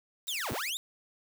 blue noise, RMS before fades -45 dBFS, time 0.27-0.7 s, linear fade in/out 0 ms
sawtooth linear two-way sweep, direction down then up, 3802 to 51.8 to 3802 Hz, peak -29 dBFS, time 0.28-0.77 s, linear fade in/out 0 ms, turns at 0.52 s
effects none

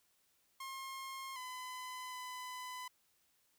sawtooth tone with pitch steps, 1070 / 1011 / 1005 Hz, C6 / B5 / B5, +38 / +40 / +30 cents, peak -40 dBFS, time 0.6-2.88 s, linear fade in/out 5 ms, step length 760 ms, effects white hiss -75 dBFS RMS until 3.58 s

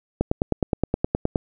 click train, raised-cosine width 2 ms, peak -6 dBFS, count 12, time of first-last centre 0.21-1.358 s, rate 9.58 Hz, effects none

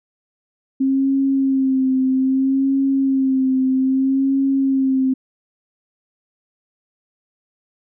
sine tone with vibrato, 266.4 Hz, C4, 31 cents sharp, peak -14 dBFS, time 0.8-5.14 s, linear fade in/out 10 ms, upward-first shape sine, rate 0.62 Hz, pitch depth 35 cents each way, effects none

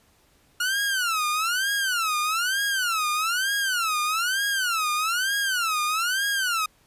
sawtooth tone with vibrato, 1411 Hz, F6, 17 cents sharp, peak -19 dBFS, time 0.6-6.66 s, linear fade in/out 5 ms, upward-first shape sine, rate 1.1 Hz, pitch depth 260 cents each way, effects pink hiss -61 dBFS RMS until 6.86 s + resampled to 32000 Hz

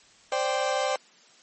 35% pulse chord, C suspended second, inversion none, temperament equal, 523.3 / 587.3 / 784 Hz, C5 / D5 / G5, 0 / 0 / 0 cents, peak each -27 dBFS, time 0.32-0.96 s, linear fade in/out 2 ms, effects white hiss -56 dBFS RMS until 1.42 s + MP3 32 kbps

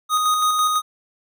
square tone with tremolo, 1244.5 Hz, D#6, in tune, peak -16 dBFS, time 0.09-0.82 s, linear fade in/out 50 ms, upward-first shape square, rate 6 Hz, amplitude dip 30%, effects none

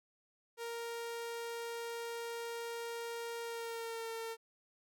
sawtooth tone with pitch glide, 466.2 to 454.2 Hz, A#4 to A#4, 0 to -45 cents, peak -36 dBFS, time 0.57-4.37 s, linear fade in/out 50 ms, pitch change -45 cents, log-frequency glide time 3.42-4.11 s, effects none

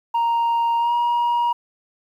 sine tone with pitch glide, 932.3 to 952.4 Hz, A#5 to A#5, 0 to +37 cents, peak -14 dBFS, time 0.14-1.53 s, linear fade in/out 10 ms, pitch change +37 cents, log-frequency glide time 0.78-0.93 s, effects tanh soft clip ceiling -16 dBFS + 9-bit

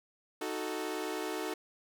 sawtooth chord, D# diminished, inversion none, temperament equal, 311.1 / 370 / 440 Hz, D#4 / F#4 / A4, 0 / 0 / 0 cents, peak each -35 / -35 / -35 dBFS, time 0.41-1.54 s, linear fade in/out 5 ms, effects none

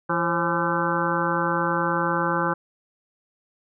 harmonic tone with a mistuned harmonic, 169.5 Hz, E3, 49 cents sharp, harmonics 1 / 2 / 3 / 5 / 6 / 7 / 8 / 9, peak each -29 / -29 / -29 / -29 / -29 / -29 / -29 / -29 dBFS, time 0.09-2.54 s, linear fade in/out 10 ms, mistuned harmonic 3, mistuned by +69 cents, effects none

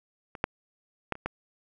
clicks, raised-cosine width 0.5 ms, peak -25 / -9 / -13 / -28 / -15 dBFS, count 5, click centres 0.352 / 0.441 / 1.123 / 1.154 / 1.26 s, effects none

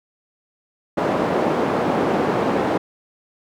white band-pass noise, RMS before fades -20 dBFS, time 0.97-2.78 s, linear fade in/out 10 ms, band 190 to 620 Hz, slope 12 dB/octave, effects none

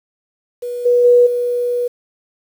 sine tone with level steps, 486.7 Hz, B4, 25 cents flat, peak -21 / -9 / -6 / -15 dBFS, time 0.62-1.88 s, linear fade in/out 10 ms, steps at 0.85 / 1.04 / 1.26 s, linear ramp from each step 10 ms, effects 7-bit

